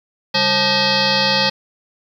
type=tone with frequency modulation; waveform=sine; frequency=2565 Hz; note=E7; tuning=48 cents flat; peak=-13 dBFS; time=0.34-1.5 s; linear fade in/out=10 ms; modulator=338 Hz; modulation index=7; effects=8-bit